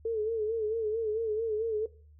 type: tone with vibrato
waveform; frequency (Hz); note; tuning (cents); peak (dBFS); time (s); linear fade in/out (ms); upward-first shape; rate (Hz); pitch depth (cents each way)
sine; 440.7; A4; +3; -27; 0.05-1.86; 5; sine; 4.5; 76
effects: noise-tail reverb RT60 0.4 s tail -17 dB re dry + added 75 Hz sine -53 dBFS peak until 2.19 s